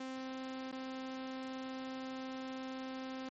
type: tone with dropouts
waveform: sawtooth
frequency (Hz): 261.6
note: C4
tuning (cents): 0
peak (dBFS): -37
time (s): 0-3.29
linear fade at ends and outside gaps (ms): 5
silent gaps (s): 0.716-0.724
effects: low-pass 6000 Hz 12 dB/octave + MP3 32 kbps